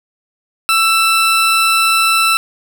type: tone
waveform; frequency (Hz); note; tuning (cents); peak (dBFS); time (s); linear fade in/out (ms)
20% pulse; 1329; E6; +14; -5; 0.69-2.37; 0
effects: none